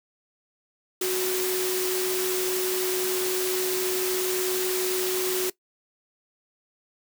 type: tone in noise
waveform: sine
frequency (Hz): 370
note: F#4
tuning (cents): 0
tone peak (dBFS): -25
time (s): 1.01-5.5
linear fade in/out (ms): 5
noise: white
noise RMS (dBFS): -29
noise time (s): 1.01-5.5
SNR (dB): +1
effects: noise-tail reverb RT60 0.1 s tail -19 dB re dry + high-pass 200 Hz 12 dB/octave